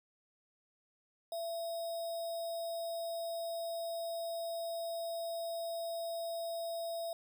sine tone with sample-and-hold, 670 Hz, E5, 28 cents sharp, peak -36 dBFS, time 1.32-7.13 s, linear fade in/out 2 ms, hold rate 4410 Hz, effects none

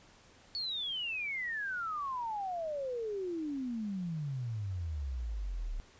sine exponential sweep, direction down, 4481 to 34.65 Hz, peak -34 dBFS, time 0.55-5.8 s, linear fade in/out 0 ms, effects pink hiss -60 dBFS RMS until 5.99 s + resampled to 16000 Hz

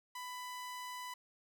sawtooth tone, 996 Hz, B5, 14 cents sharp, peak -39 dBFS, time 0.15-1.14 s, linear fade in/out 5 ms, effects none

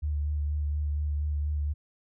sine tone with vibrato, 74 Hz, D2, 14 cents sharp, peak -26 dBFS, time 0.02-1.74 s, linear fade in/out 20 ms, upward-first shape sine, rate 4.2 Hz, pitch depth 22 cents each way, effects none

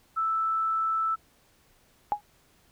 sine tone, 1318.5 Hz, E6, in tune, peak -24 dBFS, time 0.16-1.16 s, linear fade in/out 20 ms
sine tone with exponential decay, 830 Hz, G#5, 1 cent flat, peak -18 dBFS, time 2.12-2.21 s, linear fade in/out 0 ms, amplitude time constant 19 ms
effects pink hiss -63 dBFS RMS until 2.71 s

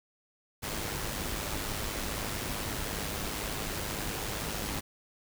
pink noise with amplitude modulation, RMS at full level -33 dBFS, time 0.62-4.81 s, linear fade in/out 20 ms, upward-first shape sine, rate 104 Hz, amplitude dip 45%, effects none

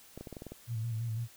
clicks, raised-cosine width 2 ms, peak -29 dBFS, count 8, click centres 0.176 / 0.21 / 0.272 / 0.327 / 0.368 / 0.421 / 0.467 / 0.52 s
sine tone with vibrato, 114.1 Hz, A#2, 37 cents flat, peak -32 dBFS, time 0.67-1.28 s, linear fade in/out 50 ms, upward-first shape square, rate 6 Hz, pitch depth 50 cents each way
effects white hiss -57 dBFS RMS until 1.36 s

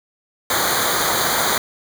pink noise with comb filter, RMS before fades -19 dBFS, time 0.5-1.58 s, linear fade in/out 2 ms, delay 0.37 ms, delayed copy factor -1, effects none

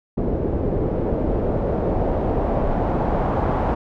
pink noise with low-pass filter sweep, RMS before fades -21 dBFS, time 0.17-3.75 s, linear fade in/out 10 ms, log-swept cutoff 420 to 870 Hz, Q 1.6, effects none

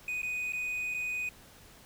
triangle tone with dropouts, 2489 Hz, D#7, in tune, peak -30 dBFS, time 0.08-1.29 s, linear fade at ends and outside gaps 2 ms, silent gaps 0.218-0.23 / 0.523-0.533 / 0.941-0.945 s, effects pink hiss -55 dBFS RMS until 1.85 s

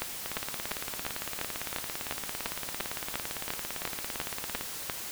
two click trains, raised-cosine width 0.3 ms, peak -18 / -14 dBFS, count 78 / 15, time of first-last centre 0.26-4.61 / 0.02-4.898 s, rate 17.7 / 2.87 Hz, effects white hiss -39 dBFS RMS until 5.11 s

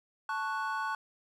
triangle chord, F# minor, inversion first, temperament equal, 880 / 1108.7 / 1480 Hz, A5 / C#6 / F#6, 0 / 0 / 0 cents, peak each -34 dBFS, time 0.29-0.95 s, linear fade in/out 2 ms, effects none

